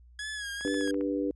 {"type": "tone with vibrato", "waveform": "sawtooth", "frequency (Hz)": 1670, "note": "G#6", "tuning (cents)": 9, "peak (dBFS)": -31, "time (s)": [0.19, 0.91], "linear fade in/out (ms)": 2, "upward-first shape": "sine", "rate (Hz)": 2.3, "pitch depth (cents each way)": 59}
{"type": "click train", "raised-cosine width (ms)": 0.5, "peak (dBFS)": -31, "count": 7, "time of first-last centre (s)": [0.61, 1.01], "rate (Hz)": 15}
{"type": "harmonic tone", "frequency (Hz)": 98, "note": "G2", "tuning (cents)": 0, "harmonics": [3, 4, 5], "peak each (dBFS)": [-29, -34, -33], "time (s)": [0.65, 1.31], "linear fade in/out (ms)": 0}
{"effects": ["added 60 Hz sine -52 dBFS peak until 1.35 s", "resampled to 24000 Hz"]}